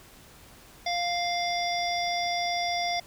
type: harmonic tone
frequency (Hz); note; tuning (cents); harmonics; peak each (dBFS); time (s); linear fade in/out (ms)
698.5; F5; 0; 1 / 3 / 5 / 7 / 8; -28 / -33 / -35 / -36 / -37; 0.86-3; 5
effects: pink hiss -52 dBFS RMS until 3.06 s